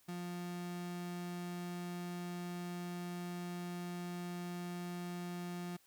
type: tone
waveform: 35% pulse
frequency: 176.1 Hz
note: F3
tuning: 15 cents sharp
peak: -39 dBFS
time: 0.08-5.77 s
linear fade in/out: 10 ms
effects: white hiss -69 dBFS RMS until 5.86 s